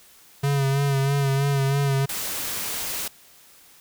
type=tone with vibrato; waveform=square; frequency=138.59 Hz; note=C#3; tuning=in tune; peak=-20 dBFS; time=0.43-2.06 s; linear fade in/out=10 ms; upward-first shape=sine; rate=3.1 Hz; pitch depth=38 cents each way
type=noise; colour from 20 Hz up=white; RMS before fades=-29 dBFS; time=2.09-3.08 s; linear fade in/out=5 ms
effects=white hiss -52 dBFS RMS until 3.8 s